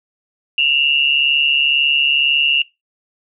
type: tone pair together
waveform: sine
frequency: 2717 / 2859 Hz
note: F7 / F7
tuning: -48 / +40 cents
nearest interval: minor second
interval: 88 cents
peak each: -15 dBFS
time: 0.58-2.62 s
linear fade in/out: 2 ms
effects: noise-tail reverb RT60 0.2 s tail -17 dB re dry